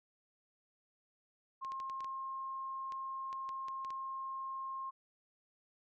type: tone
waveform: sine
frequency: 1067 Hz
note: C6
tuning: 34 cents sharp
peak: -39 dBFS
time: 1.61-4.91 s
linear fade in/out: 20 ms
type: clicks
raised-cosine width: 0.2 ms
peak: -34 dBFS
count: 12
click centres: 1.648 / 1.72 / 1.801 / 1.898 / 2.006 / 2.045 / 2.922 / 3.329 / 3.491 / 3.684 / 3.848 / 3.905 s
effects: none